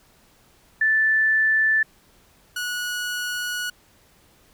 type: tone pair in turn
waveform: sine / sawtooth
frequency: 1758 / 1462.7 Hz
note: A6 / F#6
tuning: -2 / -20 cents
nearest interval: minor third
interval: 318 cents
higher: first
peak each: -16 / -22 dBFS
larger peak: first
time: 0.81-1.83 / 2.56-3.7 s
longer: second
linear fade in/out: 5 ms
effects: pink hiss -57 dBFS RMS until 4.53 s